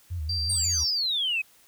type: tone with vibrato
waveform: sine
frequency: 81.8 Hz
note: E2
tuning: 13 cents flat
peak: -28 dBFS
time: 0.1-0.85 s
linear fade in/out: 20 ms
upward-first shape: square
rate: 5.4 Hz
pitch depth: 120 cents each way
type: tone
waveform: sine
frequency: 4699 Hz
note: D8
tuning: in tune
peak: -26 dBFS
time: 0.29-0.91 s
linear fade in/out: 5 ms
type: exponential sweep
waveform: sine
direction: down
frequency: 9020 to 2489 Hz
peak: -23 dBFS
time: 0.49-1.42 s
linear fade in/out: 10 ms
effects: tanh soft clip ceiling -18 dBFS + white hiss -58 dBFS RMS until 1.67 s